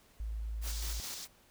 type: tone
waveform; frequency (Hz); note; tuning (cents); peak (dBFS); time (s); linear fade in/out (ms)
sine; 54.6; A1; -13; -35; 0.2-1; 0
type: noise with tremolo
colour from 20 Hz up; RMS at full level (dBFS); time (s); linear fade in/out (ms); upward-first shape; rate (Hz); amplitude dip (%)
white; -43; 0.61-1.28; 50; square; 4.7; 45
type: band-pass noise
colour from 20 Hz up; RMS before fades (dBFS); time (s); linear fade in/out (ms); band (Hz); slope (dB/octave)
white; -46; 0.67-1.25; 5; 3900 to 6800; 24
effects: pink hiss -64 dBFS RMS until 1.5 s